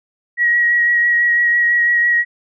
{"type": "tone with vibrato", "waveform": "sine", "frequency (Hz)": 1905, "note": "A#6", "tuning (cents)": 37, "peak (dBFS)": -11, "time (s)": [0.37, 2.25], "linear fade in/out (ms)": 50, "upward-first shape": "sine", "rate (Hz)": 6, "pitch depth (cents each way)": 15, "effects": []}